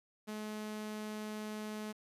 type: tone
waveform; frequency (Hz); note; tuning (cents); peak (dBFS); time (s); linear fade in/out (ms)
sawtooth; 213.5; G#3; +48; -36; 0.27-1.93; 20
effects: resampled to 32000 Hz + 11-bit